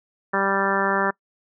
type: harmonic tone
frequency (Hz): 196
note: G3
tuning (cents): 0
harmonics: 1 / 2 / 3 / 4 / 5 / 6 / 7 / 8 / 9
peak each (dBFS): -29 / -27 / -28 / -29 / -27 / -28 / -27 / -29 / -27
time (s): 0.33-1.11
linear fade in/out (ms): 10
effects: noise-tail reverb RT60 0.1 s tail -24 dB re dry